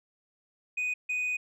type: tone pair in turn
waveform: sine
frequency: 2489 / 2489 Hz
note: D#7 / D#7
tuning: 0 / 0 cents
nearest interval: unison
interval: 0 cents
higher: neither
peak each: -25 dBFS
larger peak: neither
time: 0.77-0.94 / 1.09-1.37 s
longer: second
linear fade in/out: 10 ms
effects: tanh soft clip ceiling -27 dBFS